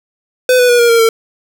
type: tone with pitch steps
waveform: square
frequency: 505 / 494 / 483.3 / 472.8 / 462.6 / 452.5 Hz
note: B4 / B4 / B4 / A#4 / A#4 / A4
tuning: +39 / 0 / -38 / +24 / -13 / +48 cents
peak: -7 dBFS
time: 0.49-1.09 s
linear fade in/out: 2 ms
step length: 100 ms
effects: none